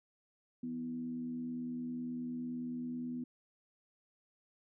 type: tone with frequency modulation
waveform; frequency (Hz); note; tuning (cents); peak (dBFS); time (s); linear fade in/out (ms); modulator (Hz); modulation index
sine; 246.9; B3; 0; -37; 0.63-3.24; 5; 78; 0.43
effects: none